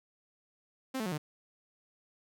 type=tone with pitch steps; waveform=sawtooth; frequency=263 / 218.6 / 181.72 / 151.05 Hz; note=C4 / A3 / F#3 / D3; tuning=+9 / -11 / -31 / +49 cents; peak=-29 dBFS; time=0.94-1.18 s; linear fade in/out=10 ms; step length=60 ms; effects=none